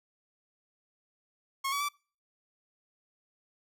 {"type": "tone with pitch steps", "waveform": "sawtooth", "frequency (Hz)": [1088, 1137, 1162], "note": ["C#6", "C#6", "D6"], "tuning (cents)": [-33, 44, -19], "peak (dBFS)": -26, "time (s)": [1.64, 1.889], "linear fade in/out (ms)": 10, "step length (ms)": 83, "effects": ["noise-tail reverb RT60 0.4 s tail -26 dB re dry"]}